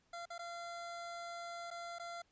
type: tone with dropouts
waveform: 25% pulse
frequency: 687 Hz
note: F5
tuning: 29 cents flat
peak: -40 dBFS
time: 0.13-2.22 s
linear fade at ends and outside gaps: 5 ms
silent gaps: 0.256-0.302 / 0.381-0.391 / 1.705-1.711 / 1.986-1.996 s
effects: pink hiss -75 dBFS RMS until 2.31 s + resampled to 16000 Hz